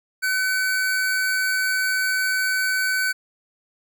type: tone pair together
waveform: square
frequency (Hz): 1513.4 / 2271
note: F#6 / C#7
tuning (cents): +39 / +41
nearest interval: perfect fifth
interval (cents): 702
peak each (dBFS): -21 / -31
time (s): 0.22-3.13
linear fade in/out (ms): 20
effects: none